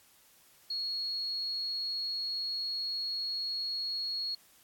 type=tone; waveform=sine; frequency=4321 Hz; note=C#8; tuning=45 cents flat; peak=-32 dBFS; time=0.7-4.35 s; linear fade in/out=5 ms; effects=white hiss -62 dBFS RMS until 4.63 s + AAC 64 kbps